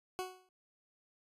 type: tone with exponential decay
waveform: 20% pulse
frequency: 370 Hz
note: F#4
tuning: in tune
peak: -29 dBFS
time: 0.19-0.49 s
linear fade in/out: 0 ms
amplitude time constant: 65 ms
effects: resampled to 32000 Hz